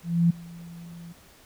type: tone with ADSR envelope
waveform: sine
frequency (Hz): 169.9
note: F3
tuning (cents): -47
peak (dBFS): -15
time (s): 0.03-1.13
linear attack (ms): 270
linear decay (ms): 10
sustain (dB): -24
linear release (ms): 11
effects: pink hiss -54 dBFS RMS until 1.45 s